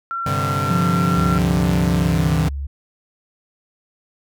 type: tone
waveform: sine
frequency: 1361 Hz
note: F6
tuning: 45 cents flat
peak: -22 dBFS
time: 0.11-1.38 s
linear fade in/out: 0 ms
type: chord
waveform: sawtooth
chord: G suspended fourth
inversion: none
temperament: equal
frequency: 98 / 130.81 / 146.83 Hz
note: G2 / C3 / D3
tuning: 0 / 0 / 0 cents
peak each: -20 dBFS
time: 0.26-2.49 s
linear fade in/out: 5 ms
type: tone with pitch glide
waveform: sine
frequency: 174.61 to 161.05 Hz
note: F3 to E3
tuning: 0 to -40 cents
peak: -17 dBFS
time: 0.7-2.48 s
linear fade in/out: 5 ms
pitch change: -140 cents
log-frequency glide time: 1.97-2.29 s
type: tone with vibrato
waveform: sine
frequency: 69.3 Hz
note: C#2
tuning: in tune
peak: -23 dBFS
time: 1.16-2.67 s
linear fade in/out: 10 ms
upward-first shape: triangle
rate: 1.6 Hz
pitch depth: 9 cents each way
effects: none